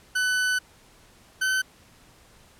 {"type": "tone pair in turn", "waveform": "40% pulse", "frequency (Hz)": [1500, 1524.5], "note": ["F#6", "G6"], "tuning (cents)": [23, -49], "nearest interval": "unison", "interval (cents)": 28, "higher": "second", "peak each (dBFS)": -21, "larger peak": "neither", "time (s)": [[0.15, 0.59], [1.41, 1.62]], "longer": "first", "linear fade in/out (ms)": 10, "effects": ["pink hiss -55 dBFS RMS until 2.59 s", "low-pass 12000 Hz 12 dB/octave"]}